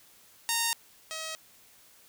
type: tone pair in turn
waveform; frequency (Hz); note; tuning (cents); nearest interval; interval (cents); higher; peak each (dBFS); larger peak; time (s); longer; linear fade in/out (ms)
5% pulse; 924 / 637.8; A#5 / D#5; -16 / +43; tritone; 641; first; -14 / -24; first; 0.49-0.73 / 1.11-1.35; neither; 0
effects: white hiss -58 dBFS RMS until 2.08 s